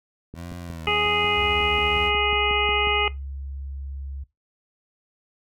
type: click train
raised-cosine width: 3 ms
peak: -24 dBFS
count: 15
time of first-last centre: 0.34-2.872 s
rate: 5.53 Hz
type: tone with vibrato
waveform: 20% pulse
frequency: 83 Hz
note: E2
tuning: 12 cents sharp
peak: -29 dBFS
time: 0.34-2.12 s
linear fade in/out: 50 ms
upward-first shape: sine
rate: 1.2 Hz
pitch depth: 95 cents each way
type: harmonic tone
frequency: 415.3 Hz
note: G#4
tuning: in tune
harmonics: 1 / 2 / 3 / 5 / 6 / 7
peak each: -27 / -27 / -27 / -27 / -27 / -27 dBFS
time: 0.87-3.08 s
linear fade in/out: 2 ms
type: tone with pitch glide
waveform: sine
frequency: 69.3 to 68.58 Hz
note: C#2 to C#2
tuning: 0 to -18 cents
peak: -31 dBFS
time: 1.36-4.24 s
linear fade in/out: 10 ms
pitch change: -18 cents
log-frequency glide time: 1.84-2.73 s
effects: noise-tail reverb RT60 0.2 s tail -19 dB re dry